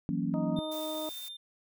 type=chord; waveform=sine; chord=F# dominant seventh; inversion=third; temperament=equal; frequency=164.81 / 185 / 233.1 / 277.2 Hz; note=E3 / F#3 / A#3 / C#4; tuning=0 / 0 / 0 / 0 cents; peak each=-34 dBFS; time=0.09-0.59 s; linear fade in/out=0 ms
type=harmonic tone; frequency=311 Hz; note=D#4; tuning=1 cent flat; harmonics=1 / 2 / 3 / 4; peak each=-38 / -36 / -44 / -48 dBFS; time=0.34-1.09 s; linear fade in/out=0 ms
type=tone with tremolo; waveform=triangle; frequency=3600 Hz; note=A7; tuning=39 cents sharp; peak=-38 dBFS; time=0.56-1.37 s; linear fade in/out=10 ms; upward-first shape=triangle; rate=15 Hz; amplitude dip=35%
type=noise; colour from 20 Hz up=blue; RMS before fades=-45 dBFS; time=0.71-1.29 s; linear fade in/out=10 ms
effects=none

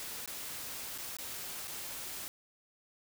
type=noise with dropouts; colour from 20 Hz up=white; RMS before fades=-42 dBFS; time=0-2.28 s; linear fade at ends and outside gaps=0 ms; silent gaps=0.26-0.276 / 0.978-0.984 / 1.168-1.186 / 1.673-1.679 s; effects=none

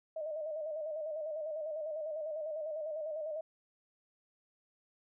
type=tone with vibrato; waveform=sine; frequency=619 Hz; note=D#5; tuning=9 cents flat; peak=-36 dBFS; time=0.16-3.41 s; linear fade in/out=5 ms; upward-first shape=square; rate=10 Hz; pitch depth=56 cents each way; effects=none

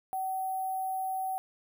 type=tone with sample-and-hold; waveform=sine; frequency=759 Hz; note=F#5; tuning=44 cents sharp; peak=-30 dBFS; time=0.13-1.38 s; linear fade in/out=0 ms; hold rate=11025 Hz; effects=none

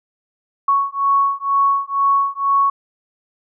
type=beating tone pair; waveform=sine; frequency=1109 / 1111.1 Hz; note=C#6 / C#6; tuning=0 / +4 cents; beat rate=2.1 Hz; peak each=-17 / -17 dBFS; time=0.68-2.7 s; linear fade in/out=5 ms; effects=none

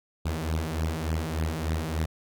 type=beating tone pair; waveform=sawtooth; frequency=77.9 / 81.3 Hz; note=D#2 / E2; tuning=+3 / -23 cents; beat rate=3.4 Hz; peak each=-26 / -26 dBFS; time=0.25-2.06 s; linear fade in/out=10 ms; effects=none

